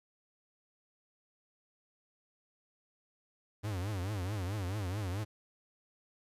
45% pulse tone with vibrato, 97.5 Hz, G2, 9 cents flat, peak -34 dBFS, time 3.63-5.25 s, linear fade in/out 20 ms, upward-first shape triangle, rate 4.6 Hz, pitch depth 220 cents each way, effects resampled to 32000 Hz + 12-bit

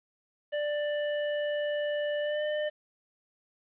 square tone with pitch glide, 590 to 602.4 Hz, D5 to D5, +8 to +44 cents, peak -29 dBFS, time 0.52-2.7 s, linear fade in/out 20 ms, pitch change +36 cents, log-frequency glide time 2.21-2.42 s, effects resampled to 8000 Hz + 10-bit

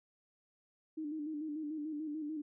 sine tone with vibrato, 304.4 Hz, D#4, 38 cents flat, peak -37 dBFS, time 0.97-2.42 s, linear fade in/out 10 ms, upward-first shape square, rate 6.8 Hz, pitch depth 56 cents each way, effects none

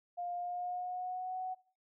sine tone with pitch glide, 705 to 743.5 Hz, F5 to F#5, +16 to +8 cents, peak -36 dBFS, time 0.17-1.55 s, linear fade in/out 20 ms, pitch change +92 cents, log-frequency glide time 0.35-1.37 s, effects noise-tail reverb RT60 0.5 s tail -22 dB re dry

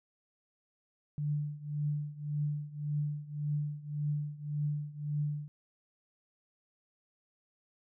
sine tone with tremolo, 147.8 Hz, D3, 11 cents sharp, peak -28 dBFS, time 1.18-5.48 s, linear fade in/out 0 ms, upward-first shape triangle, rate 1.8 Hz, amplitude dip 90%, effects none

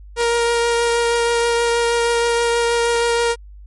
sawtooth tone with vibrato, 469.7 Hz, A#4, 13 cents sharp, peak -11 dBFS, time 0.16-3.36 s, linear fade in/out 50 ms, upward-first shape triangle, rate 6.3 Hz, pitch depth 12 cents each way, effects added 50 Hz sine -36 dBFS peak until 3.66 s + MP3 48 kbps

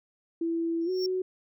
sine tone with pitch glide, 332.5 to 371.1 Hz, E4 to F#4, +15 to +5 cents, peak -26 dBFS, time 0.41-1.22 s, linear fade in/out 5 ms, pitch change +190 cents, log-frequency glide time 0.85-0.9 s
triangle tone with exponential growth, 5470 Hz, F8, 37 cents flat, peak -28 dBFS, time 0.81-1.06 s, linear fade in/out 2 ms, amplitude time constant 54 ms
effects none

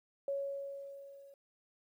sine tone with level ramp, 556 Hz, C#5, 5 cents sharp, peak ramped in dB -32 to -54 dBFS, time 0.28-1.34 s, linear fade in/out 2 ms, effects 12-bit

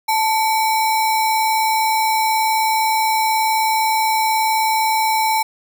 sine tone with sample-and-hold, 881 Hz, A5, 2 cents sharp, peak -14 dBFS, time 0.08-5.43 s, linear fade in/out 10 ms, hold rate 3150 Hz, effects none

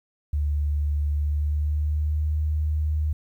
sine tone with pitch glide, 73.42 to 76.41 Hz, D2 to D#2, 0 to -31 cents, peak -21 dBFS, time 0.33-3.13 s, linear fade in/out 5 ms, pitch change +69 cents, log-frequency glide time 1.12-2.34 s, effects 10-bit

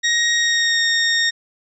20% pulse tone with pitch glide, 1879 to 1847.8 Hz, A#6 to A#6, +13 to -16 cents, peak -10 dBFS, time 0.03-1.31 s, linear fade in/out 20 ms, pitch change -29 cents, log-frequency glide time 0.34-0.83 s, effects resampled to 22050 Hz

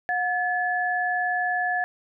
sine tone pair together, 723.2 / 1720 Hz, F#5 / A6, -40 / -40 cents, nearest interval octave + minor third, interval 1500 cents, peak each -25 dBFS, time 0.09-1.84 s, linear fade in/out 0 ms, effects none

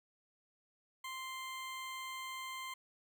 20% pulse tone, 1046.5 Hz, C6, in tune, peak -37 dBFS, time 1.04-2.74 s, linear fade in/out 5 ms, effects none

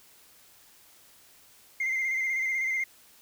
sine tone with vibrato, 2093 Hz, C7, in tune, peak -24 dBFS, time 1.8-2.84 s, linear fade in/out 5 ms, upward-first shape square, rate 16 Hz, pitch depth 30 cents each way, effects tanh soft clip ceiling -24 dBFS + white hiss -57 dBFS RMS until 3.21 s

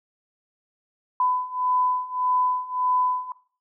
sine beating tone pair, 1002 / 1003.7 Hz, B5 / B5, +25 / +28 cents, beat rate 1.7 Hz, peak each -26 / -23 dBFS, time 1.2-3.32 s, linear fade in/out 2 ms, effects noise-tail reverb RT60 0.4 s tail -18 dB re dry

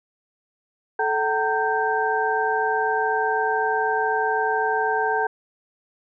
sine tone cluster, 436.9 / 762 / 914 / 1568 Hz, A4 / G5 / A#5 / G6, -12 / -49 / -34 / 0 cents, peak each -25 dBFS, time 0.99-5.27 s, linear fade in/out 5 ms, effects none

